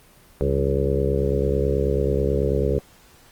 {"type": "harmonic tone with a mistuned harmonic", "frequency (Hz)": 69.2, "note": "C#2", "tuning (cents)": -2, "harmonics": [1, 2, 3, 4, 5, 6, 7, 8], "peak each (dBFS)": [-24, -26, -30, -33, -30, -24, -26, -30], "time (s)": [0.41, 2.79], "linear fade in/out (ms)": 0, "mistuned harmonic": 3, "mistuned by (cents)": -68, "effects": ["pink hiss -52 dBFS RMS until 3.31 s", "Opus 24 kbps"]}